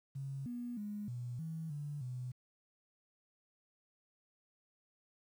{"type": "tone with pitch steps", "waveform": "sine", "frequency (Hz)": [136.7, 241.8, 207.4, 121.9, 161.3, 146.1, 125.7], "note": ["C#3", "B3", "G#3", "B2", "E3", "D3", "B2"], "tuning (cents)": [-24, -36, -2, -22, -37, -9, 31], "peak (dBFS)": -39, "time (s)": [0.15, 2.32], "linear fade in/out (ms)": 10, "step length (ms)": 310, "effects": ["11-bit"]}